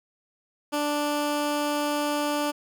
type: tone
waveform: 15% pulse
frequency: 293.7 Hz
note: D4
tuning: in tune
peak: -18 dBFS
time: 0.72-2.52 s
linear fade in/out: 20 ms
effects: none